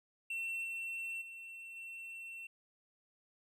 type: tone with level steps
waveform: triangle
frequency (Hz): 2703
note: E7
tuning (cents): +43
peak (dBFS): -35 / -37 / -45 / -43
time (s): 0.3-2.47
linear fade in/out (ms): 5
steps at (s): 0.64 / 1.21 / 1.76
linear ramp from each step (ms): 10
effects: none